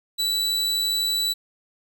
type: tone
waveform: 40% pulse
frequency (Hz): 3951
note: B7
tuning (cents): 0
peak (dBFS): -20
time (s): 0.18-1.34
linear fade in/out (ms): 20
effects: none